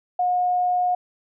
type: tone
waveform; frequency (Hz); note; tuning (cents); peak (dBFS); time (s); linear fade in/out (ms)
sine; 721; F#5; -45; -18; 0.19-0.95; 5
effects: none